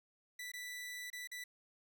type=tone with dropouts; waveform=sawtooth; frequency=1975.5 Hz; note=B6; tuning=in tune; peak=-40 dBFS; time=0.39-1.44 s; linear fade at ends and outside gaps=5 ms; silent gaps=0.518-0.536 / 1.102-1.129 / 1.274-1.315 s; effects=none